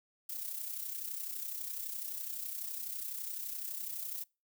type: noise with amplitude modulation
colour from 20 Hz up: violet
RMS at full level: -38 dBFS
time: 0.29-4.24 s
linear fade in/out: 5 ms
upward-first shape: sine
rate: 31.9 Hz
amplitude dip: 55%
effects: noise-tail reverb RT60 0.3 s tail -26 dB re dry